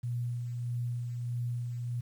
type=tone with tremolo; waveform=sine; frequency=120.7 Hz; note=B2; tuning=39 cents flat; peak=-30 dBFS; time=0.03-2.01 s; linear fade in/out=10 ms; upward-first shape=sine; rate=1.6 Hz; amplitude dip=35%; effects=10-bit